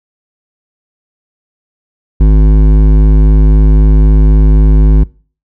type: tone with hard clipping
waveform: sine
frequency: 51.91 Hz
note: G#1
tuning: in tune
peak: -4 dBFS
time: 2.2-5.04 s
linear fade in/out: 10 ms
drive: 12 dB
effects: noise-tail reverb RT60 0.4 s tail -23 dB re dry